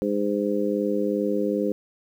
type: harmonic tone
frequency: 102.6 Hz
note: G#2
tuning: 21 cents flat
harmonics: 2 / 3 / 4 / 5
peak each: -27 / -27 / -27 / -27 dBFS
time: 0.02-1.72 s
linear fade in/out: 0 ms
effects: 9-bit